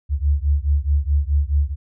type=beating tone pair; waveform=sine; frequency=70 / 74.7 Hz; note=C#2 / D2; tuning=+18 / +30 cents; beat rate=4.7 Hz; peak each=-18 / -19 dBFS; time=0.09-1.76 s; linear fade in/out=50 ms; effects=none